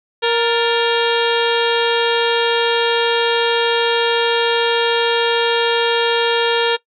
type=harmonic tone with a mistuned harmonic; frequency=466.7 Hz; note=A#4; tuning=2 cents sharp; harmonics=1 / 2 / 3 / 4 / 5 / 6 / 7 / 8 / 9; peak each=-16 / -21 / -25 / -24 / -28 / -25 / -24 / -26 / -32 dBFS; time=0.22-6.77 s; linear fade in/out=20 ms; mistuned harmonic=4; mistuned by=-98 cents; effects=noise-tail reverb RT60 0.1 s tail -20 dB re dry